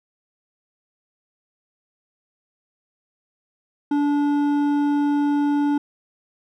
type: tone with hard clipping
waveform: sine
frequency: 289.5 Hz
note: D4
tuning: 25 cents flat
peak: -19 dBFS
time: 3.91-5.78 s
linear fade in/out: 5 ms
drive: 8 dB
effects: none